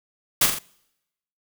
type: noise with echo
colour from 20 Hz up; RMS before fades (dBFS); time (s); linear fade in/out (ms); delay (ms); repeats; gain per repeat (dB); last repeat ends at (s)
white; -17; 0.41-0.46; 5; 43; 3; -5; 0.589
effects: noise-tail reverb RT60 0.9 s tail -26 dB re dry